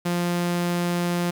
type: tone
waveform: sawtooth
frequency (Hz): 174.61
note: F3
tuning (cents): 0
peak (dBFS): -18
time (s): 0.05-1.31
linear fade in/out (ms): 10
effects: 8-bit